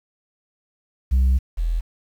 sine tone pair in turn, 64.5 / 41.51 Hz, C2 / E1, -24 / +13 cents, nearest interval minor sixth, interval 763 cents, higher first, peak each -11 / -18 dBFS, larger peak first, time 1.11-1.39 / 1.57-1.81 s, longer first, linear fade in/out 20 ms, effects tanh soft clip ceiling -13 dBFS + 8-bit

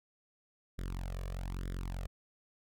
sawtooth tone with flanger, 45.11 Hz, F#1, 43 cents flat, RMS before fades -39 dBFS, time 0.78-2.07 s, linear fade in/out 10 ms, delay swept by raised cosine 0.56 to 1.76 ms, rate 1.1 Hz, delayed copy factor +0.95, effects none

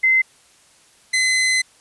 sine / sawtooth tone pair in turn, 2063 / 2040 Hz, C7 / C7, -25 / -44 cents, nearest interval unison, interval 19 cents, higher first, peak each -12 dBFS, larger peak neither, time 0.03-0.22 / 1.13-1.62 s, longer second, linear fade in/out 10 ms, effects white hiss -53 dBFS RMS until 1.8 s + resampled to 24000 Hz

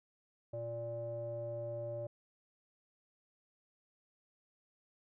square tone with low-pass filter, 116.9 Hz, A#2, 5 cents sharp, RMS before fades -41 dBFS, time 0.53-2.07 s, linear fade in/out 5 ms, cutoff 590 Hz, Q 9, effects none

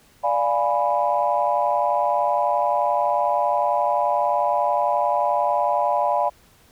sine chord, D diminished seventh, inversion none, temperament equal, 587.3 / 698.5 / 830.6 / 987.8 Hz, D5 / F5 / Ab5 / Cb6, 0 / 0 / 0 / 0 cents, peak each -23 dBFS, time 0.23-6.3 s, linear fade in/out 20 ms, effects tanh soft clip ceiling -7 dBFS + pink hiss -55 dBFS RMS until 6.71 s

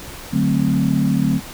sine chord, D dominant seventh, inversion none, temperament equal, 146.83 / 185 / 220 / 261.6 Hz, D3 / F#3 / A3 / C4, 0 / 0 / 0 / 0 cents, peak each -20 dBFS, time 0.31-1.41 s, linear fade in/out 50 ms, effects pink hiss -35 dBFS RMS until 1.53 s

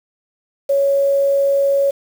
sine tone with quantisation, 556 Hz, C#5, 5 cents sharp, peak -12 dBFS, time 0.69-1.91 s, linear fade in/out 10 ms, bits 6, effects none

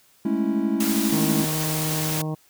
triangle chord, A major seventh, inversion third, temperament equal, 207.7 / 220 / 277.2 / 329.6 Hz, G#3 / A3 / C#4 / E4, 0 / 0 / 0 / 0 cents, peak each -24 dBFS, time 0.25-1.45 s, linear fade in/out 5 ms
white noise, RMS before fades -28 dBFS, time 0.8-2.22 s, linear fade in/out 5 ms
harmonic tone, 155.56 Hz, D#3, in tune, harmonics 1 / 2 / 3 / 4 / 5 / 6 / 7, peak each -26 / -32 / -36 / -38 / -40 / -42 / -43 dBFS, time 1.12-2.35 s, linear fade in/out 10 ms
effects white hiss -58 dBFS RMS until 2.49 s

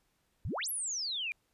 sine exponential two-way sweep, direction up then down, 69.6 to 11860 to 2337 Hz, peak -33 dBFS, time 0.45-1.32 s, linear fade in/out 0 ms, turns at 0.69 s, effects pink hiss -75 dBFS RMS until 1.53 s + resampled to 32000 Hz

